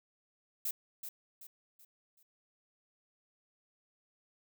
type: noise with echo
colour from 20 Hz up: violet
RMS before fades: -35 dBFS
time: 0.65-0.71 s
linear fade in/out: 5 ms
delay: 380 ms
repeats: 4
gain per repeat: -8 dB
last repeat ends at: 2.23 s
effects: none